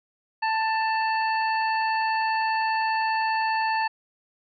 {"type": "harmonic tone", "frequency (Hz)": 885, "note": "A5", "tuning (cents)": 10, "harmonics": [1, 2, 3, 5], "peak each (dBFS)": [-23, -29, -33, -37], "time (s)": [0.42, 3.88], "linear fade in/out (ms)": 10, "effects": []}